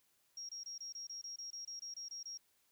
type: tone bursts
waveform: triangle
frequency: 5600 Hz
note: F8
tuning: 4 cents sharp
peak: -40 dBFS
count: 14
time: 0.37-2.375 s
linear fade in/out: 5 ms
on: 120 ms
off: 25 ms
effects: tanh soft clip ceiling -42 dBFS + white hiss -75 dBFS RMS until 2.71 s